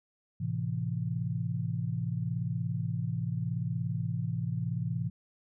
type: chord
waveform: sine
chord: A minor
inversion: none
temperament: equal with one note detuned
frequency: 110 / 130.81 / 167.4 Hz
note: A2 / C3 / E3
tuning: 0 / 0 / +27 cents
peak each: -34 dBFS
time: 0.4-5.1 s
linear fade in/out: 10 ms
effects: none